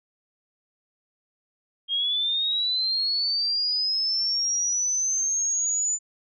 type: linear sweep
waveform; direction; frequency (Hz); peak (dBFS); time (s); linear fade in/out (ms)
sine; up; 3219 to 7040; -22; 1.88-5.99; 50
effects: none